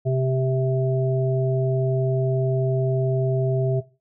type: harmonic tone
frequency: 130.81 Hz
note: C3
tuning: in tune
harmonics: 1 / 3 / 5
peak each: -20 / -26 / -27 dBFS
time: 0.05-3.81 s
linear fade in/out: 20 ms
effects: noise-tail reverb RT60 0.3 s tail -17 dB re dry